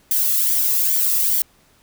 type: noise with flanger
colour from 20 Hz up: violet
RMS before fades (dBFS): -18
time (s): 0.11-1.42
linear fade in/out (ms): 2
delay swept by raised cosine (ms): 0.74 to 1.34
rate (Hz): 2.4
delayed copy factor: -0.55
effects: pink hiss -56 dBFS RMS until 1.82 s